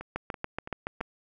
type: two click trains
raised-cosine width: 0.5 ms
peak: -24 / -16 dBFS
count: 4 / 7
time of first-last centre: 0.01-1.007 / 0.16-1.011 s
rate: 3.01 / 7.05 Hz
effects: none